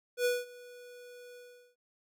square tone with ADSR envelope, 490 Hz, B4, 14 cents flat, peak -26 dBFS, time 0.17-1.76 s, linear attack 81 ms, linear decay 200 ms, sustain -23 dB, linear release 400 ms, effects none

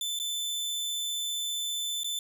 sawtooth tone with dropouts, 3525 Hz, A7, 2 cents sharp, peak -27 dBFS, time 0.01-2.19 s, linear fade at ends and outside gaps 2 ms, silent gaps 0.19-0.198 / 2.034-2.044 s, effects none

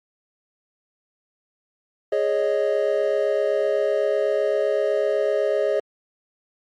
triangle chord, Ab suspended fourth, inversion none, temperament equal, 415.3 / 554.4 / 622.3 Hz, Ab4 / Db5 / Eb5, 0 / 0 / 0 cents, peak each -21 dBFS, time 2.12-5.8 s, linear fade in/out 5 ms, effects MP3 48 kbps

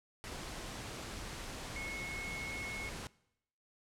sine tone in noise, 2184 Hz, C#7, 26 cents flat, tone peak -41 dBFS, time 1.76-2.89 s, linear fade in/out 0 ms, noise pink, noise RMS -44 dBFS, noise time 0.24-3.07 s, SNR 0 dB, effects noise-tail reverb RT60 0.8 s tail -22 dB re dry + low-pass 9000 Hz 12 dB/octave

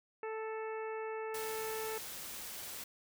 harmonic tone, 440 Hz, A4, in tune, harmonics 1 / 2 / 3 / 4 / 5 / 6, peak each -39 / -45 / -49 / -51 / -53 / -55 dBFS, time 0.23-1.98 s, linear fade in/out 2 ms
white noise, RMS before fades -45 dBFS, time 1.34-2.84 s, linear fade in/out 5 ms
effects none

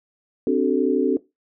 sine chord, D dominant seventh, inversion third, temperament equal with one note detuned, 261.6 / 293.7 / 377.3 / 440 Hz, C4 / D4 / F#4 / A4, 0 / 0 / +34 / 0 cents, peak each -22 dBFS, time 0.47-1.17 s, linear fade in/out 2 ms, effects noise-tail reverb RT60 0.2 s tail -18 dB re dry

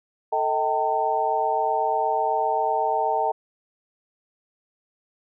sine tone cluster, 443.3 / 633 / 776 / 904 Hz, A4 / D#5 / G5 / A5, +13 / +30 / -18 / +47 cents, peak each -28 / -27 / -24 / -25 dBFS, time 0.32-3.32 s, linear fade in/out 10 ms, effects none

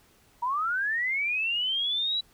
sine linear sweep, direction up, 932.3 to 3951 Hz, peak -25 dBFS, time 0.42-2.21 s, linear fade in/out 10 ms, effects pink hiss -61 dBFS RMS until 2.33 s

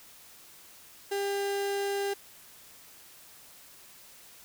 35% pulse tone, 399.4 Hz, G4, 32 cents sharp, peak -27 dBFS, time 1.11-2.14 s, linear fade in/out 10 ms, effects white hiss -53 dBFS RMS until 4.44 s

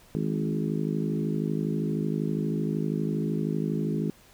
harmonic tone with a mistuned harmonic, 52.7 Hz, G#1, 26 cents sharp, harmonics 3 / 4 / 5 / 6 / 7 / 8, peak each -29 / -31 / -33 / -35 / -36 / -37 dBFS, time 0.15-4.1 s, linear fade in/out 0 ms, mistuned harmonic 3, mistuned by +16 cents, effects pink hiss -56 dBFS RMS until 4.33 s

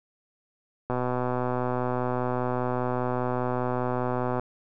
click train, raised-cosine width 1 ms, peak -14 dBFS, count 438, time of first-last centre 0.9-4.396 s, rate 125 Hz, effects none

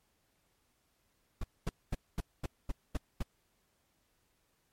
brown noise bursts, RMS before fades -32 dBFS, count 8, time 1.41-3.228 s, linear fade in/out 5 ms, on 26 ms, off 230 ms, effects pink hiss -75 dBFS RMS until 4.72 s + MP3 64 kbps

